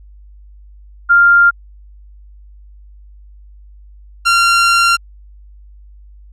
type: tone pair in turn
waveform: sine / sawtooth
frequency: 1396.9 / 1379.3 Hz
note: F6 / F6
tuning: 0 / -22 cents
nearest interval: unison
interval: 22 cents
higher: first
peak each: -5 dBFS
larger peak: neither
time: 1.09-1.51 / 4.25-4.97 s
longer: second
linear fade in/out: 20 ms
effects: added 50 Hz sine -37 dBFS peak until 6.32 s + low-pass 8000 Hz 12 dB/octave